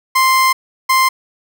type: tone bursts at uneven times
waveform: 30% pulse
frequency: 1046.5 Hz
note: C6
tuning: in tune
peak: -7 dBFS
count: 2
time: 0.15-0.53 / 0.89-1.09 s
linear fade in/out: 10 ms
effects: none